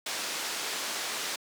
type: low-pass noise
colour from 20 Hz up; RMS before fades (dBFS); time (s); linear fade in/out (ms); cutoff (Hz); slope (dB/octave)
white; -34; 0.06-1.36; 5; 6400; 12
effects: high-pass 300 Hz 12 dB/octave